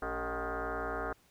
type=tone with frequency modulation; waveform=sine; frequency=394.1 Hz; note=G4; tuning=9 cents sharp; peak=-33 dBFS; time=0.02-1.13 s; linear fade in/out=5 ms; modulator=170 Hz; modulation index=6.7; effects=pink hiss -66 dBFS RMS until 1.3 s